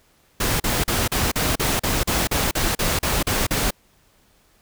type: noise bursts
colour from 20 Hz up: pink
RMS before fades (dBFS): -21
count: 14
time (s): 0.4-3.707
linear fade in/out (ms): 5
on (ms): 200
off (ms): 39
effects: pink hiss -59 dBFS RMS until 4.61 s